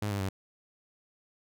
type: tone with pitch steps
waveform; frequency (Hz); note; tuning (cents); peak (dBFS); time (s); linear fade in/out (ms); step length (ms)
sawtooth; 104.3 / 99.94 / 95.75; G#2 / G2 / G2; +8 / +34 / -40; -26; 0.02-0.29; 5; 90
effects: none